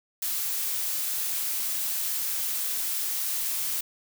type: noise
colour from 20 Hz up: blue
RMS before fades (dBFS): -29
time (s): 0.22-3.81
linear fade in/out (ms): 5
effects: none